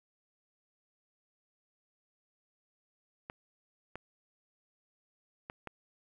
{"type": "clicks", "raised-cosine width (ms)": 0.5, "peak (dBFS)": -26, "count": 4, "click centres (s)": [3.299, 3.956, 5.499, 5.673], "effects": ["10-bit"]}